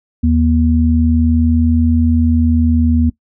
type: tone pair together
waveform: sine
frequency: 80 / 239.7 Hz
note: D#2 / A#3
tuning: +49 / +48 cents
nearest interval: octave + perfect fifth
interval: 1899 cents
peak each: -12 dBFS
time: 0.23-3.1 s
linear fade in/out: 10 ms
effects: noise-tail reverb RT60 0.1 s tail -19 dB re dry